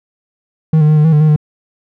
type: tone with pitch steps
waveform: triangle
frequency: 157.9 / 151.4 / 153.9 / 151 / 161.1 / 149.8 / 155 / 150.9 Hz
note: D#3 / D#3 / D#3 / D3 / E3 / D3 / D#3 / D3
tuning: +26 / -47 / -19 / +48 / -39 / +35 / -6 / +47 cents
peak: -4 dBFS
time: 0.73-1.362 s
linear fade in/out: 5 ms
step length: 79 ms
effects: none